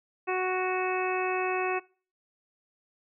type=harmonic tone; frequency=370 Hz; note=F#4; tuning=in tune; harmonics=1 / 2 / 3 / 4 / 5 / 6 / 7; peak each=-29 / -32 / -34 / -39 / -39 / -41 / -35 dBFS; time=0.27-1.8 s; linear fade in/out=20 ms; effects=noise-tail reverb RT60 0.4 s tail -23 dB re dry